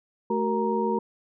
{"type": "tone cluster", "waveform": "sine", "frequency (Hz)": [217.5, 377, 465.2, 936], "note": ["A3", "F#4", "A#4", "A#5"], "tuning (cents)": [-20, 32, -4, 7], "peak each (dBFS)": -28, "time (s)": [0.3, 0.99], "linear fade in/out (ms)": 5, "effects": []}